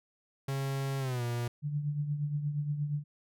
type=tone with pitch glide; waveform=45% pulse; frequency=136.5 to 119.52 Hz; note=C#3 to A#2; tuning=-26 to +44 cents; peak=-31 dBFS; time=0.48-1.48 s; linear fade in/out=5 ms; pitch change=-230 cents; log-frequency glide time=0.99-1.23 s
type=tone with tremolo; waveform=sine; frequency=146.83 Hz; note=D3; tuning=in tune; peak=-27 dBFS; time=1.62-3.04 s; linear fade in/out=50 ms; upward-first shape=triangle; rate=8.5 Hz; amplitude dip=65%
effects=none